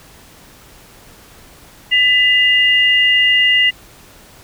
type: tone pair together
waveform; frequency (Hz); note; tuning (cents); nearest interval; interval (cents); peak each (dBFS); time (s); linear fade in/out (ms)
sine; 1996.9 / 2824; B6 / F7; +19 / +19; tritone; 600; -12; 1.91-3.71; 20
effects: pink hiss -43 dBFS RMS until 4.43 s